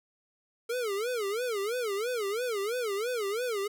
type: tone with vibrato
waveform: square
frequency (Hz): 444.7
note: A4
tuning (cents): +18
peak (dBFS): -30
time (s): 0.69-3.68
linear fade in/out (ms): 10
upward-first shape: sine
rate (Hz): 3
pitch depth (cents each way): 220
effects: none